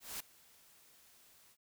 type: noise with ADSR envelope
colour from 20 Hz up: white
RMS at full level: -41 dBFS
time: 0-1.57 s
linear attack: 200 ms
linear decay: 6 ms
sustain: -23 dB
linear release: 54 ms
effects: none